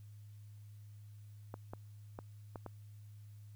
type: clicks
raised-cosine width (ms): 1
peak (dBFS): -30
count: 5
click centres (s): 1.541 / 1.735 / 2.189 / 2.558 / 2.663
effects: added 104 Hz sine -51 dBFS peak until 3.55 s + white hiss -73 dBFS RMS until 3.55 s